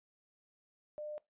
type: tone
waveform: sine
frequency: 601 Hz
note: D5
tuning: 40 cents sharp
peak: -40 dBFS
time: 0.98-1.18 s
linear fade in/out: 0 ms
effects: noise-tail reverb RT60 0.2 s tail -21 dB re dry + resampled to 8000 Hz